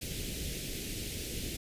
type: band-stop noise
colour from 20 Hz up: pink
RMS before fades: -38 dBFS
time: 0.01-1.57 s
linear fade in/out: 10 ms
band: 470 to 2300 Hz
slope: 24 dB/octave
effects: resampled to 32000 Hz